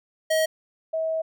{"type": "tone pair in turn", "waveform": ["square", "sine"], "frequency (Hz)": [634, 642.9], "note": ["D#5", "E5"], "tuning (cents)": [32, -43], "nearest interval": "unison", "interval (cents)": 25, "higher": "second", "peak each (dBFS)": [-20, -23], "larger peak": "first", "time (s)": [[0.3, 0.46], [0.93, 1.22]], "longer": "second", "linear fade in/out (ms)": 10, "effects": []}